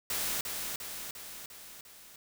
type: noise with echo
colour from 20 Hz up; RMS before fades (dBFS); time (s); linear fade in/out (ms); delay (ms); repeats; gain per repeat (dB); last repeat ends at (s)
white; -33; 0.1-0.41; 2; 350; 5; -4; 2.16
effects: none